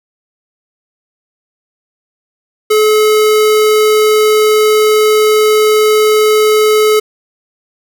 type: tone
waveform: square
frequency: 428.8 Hz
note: A4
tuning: 45 cents flat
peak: -7 dBFS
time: 2.7-7 s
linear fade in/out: 10 ms
effects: none